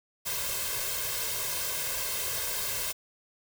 white noise with comb filter, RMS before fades -32 dBFS, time 0.25-2.93 s, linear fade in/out 20 ms, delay 1.9 ms, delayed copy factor +0.8, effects none

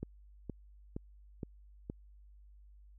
click train, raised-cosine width 3 ms, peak -26 dBFS, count 5, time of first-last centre 0.03-1.899 s, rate 2.14 Hz, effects added 50 Hz sine -55 dBFS peak until 2.98 s

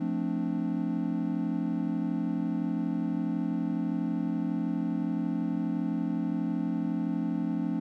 triangle chord, D minor seventh, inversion first, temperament equal, 174.61 / 220 / 261.6 / 293.7 Hz, F3 / A3 / C4 / D4, 0 / 0 / 0 / 0 cents, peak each -31 dBFS, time 0-7.8 s, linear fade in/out 10 ms, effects none

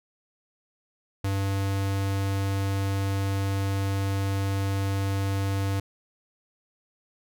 square tone, 98 Hz, G2, in tune, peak -25 dBFS, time 1.24-5.8 s, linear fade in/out 5 ms, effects none

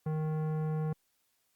sine tone with tanh clipping, 155.56 Hz, D#3, in tune, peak -32 dBFS, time 0.06-0.93 s, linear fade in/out 5 ms, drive 15 dB, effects white hiss -75 dBFS RMS until 1.55 s + Opus 48 kbps

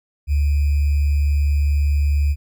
sine tone with sample-and-hold, 72.3 Hz, D2, 27 cents flat, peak -14 dBFS, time 0.27-2.36 s, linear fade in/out 50 ms, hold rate 2450 Hz, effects none

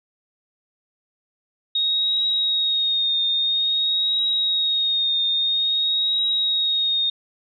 sine tone with vibrato, 3740 Hz, A#7, 5 cents sharp, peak -18 dBFS, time 1.75-7.1 s, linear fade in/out 5 ms, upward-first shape triangle, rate 0.5 Hz, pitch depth 41 cents each way, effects none

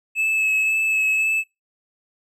triangle tone with vibrato, 2600 Hz, E7, 24 cents flat, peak -16 dBFS, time 0.15-1.44 s, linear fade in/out 50 ms, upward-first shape sine, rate 1.9 Hz, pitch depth 15 cents each way, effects noise-tail reverb RT60 0.2 s tail -17 dB re dry

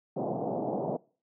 white band-pass noise, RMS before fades -32 dBFS, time 0.16-0.97 s, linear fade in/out 10 ms, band 130 to 790 Hz, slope 48 dB/octave, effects noise-tail reverb RT60 0.4 s tail -23 dB re dry

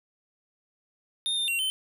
square tone with pitch steps, 3654 / 3613 / 2748 / 3074 Hz, A#7 / A7 / F7 / G7, -35 / +45 / -29 / -35 cents, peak -26 dBFS, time 1.26-1.7 s, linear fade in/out 0 ms, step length 110 ms, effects none

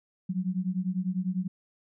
sine beating tone pair, 179.3 / 189.3 Hz, F3 / F#3, +46 / +40 cents, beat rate 10 Hz, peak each -30 dBFS, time 0.29-1.48 s, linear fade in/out 10 ms, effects none

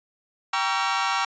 sawtooth chord, G diminished seventh, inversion none, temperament just, 784 / 940.8 / 1128.9 / 1354.7 Hz, G5 / Bb5 / Db6 / Fb6, 0 / +16 / +31 / +47 cents, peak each -24 dBFS, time 0.53-1.25 s, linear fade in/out 5 ms, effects resampled to 16000 Hz

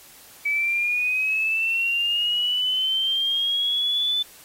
sine linear sweep, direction up, 2285 to 3520 Hz, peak -20 dBFS, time 0.45-4.23 s, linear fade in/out 10 ms, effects white hiss -48 dBFS RMS until 4.44 s + AAC 48 kbps

